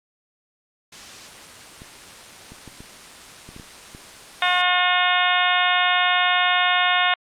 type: noise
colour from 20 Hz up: white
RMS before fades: -39 dBFS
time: 0.92-4.62 s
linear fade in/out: 5 ms
type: clicks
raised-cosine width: 3 ms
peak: -27 dBFS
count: 8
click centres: 1.819 / 2.52 / 2.677 / 2.805 / 3.49 / 3.564 / 3.598 / 3.949 s
type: harmonic tone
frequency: 360 Hz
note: F#4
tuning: 47 cents flat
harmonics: 2 / 3 / 4 / 5 / 6 / 7 / 8 / 9 / 10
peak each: -23 / -24 / -24 / -25 / -25 / -29 / -26 / -31 / -25 dBFS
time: 4.42-7.14 s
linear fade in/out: 2 ms
effects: low-pass 7000 Hz 12 dB/octave + Opus 48 kbps